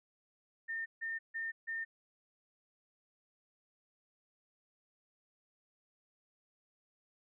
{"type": "tone bursts", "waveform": "sine", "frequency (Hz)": 1815, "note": "A#6", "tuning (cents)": -47, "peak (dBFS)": -36, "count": 4, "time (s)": [0.68, 1.85], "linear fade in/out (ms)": 20, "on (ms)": 180, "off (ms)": 150, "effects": []}